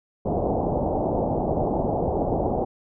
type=low-pass noise; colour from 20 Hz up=white; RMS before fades=-24 dBFS; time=0.25-2.65 s; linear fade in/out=10 ms; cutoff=800 Hz; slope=48 dB/octave; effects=none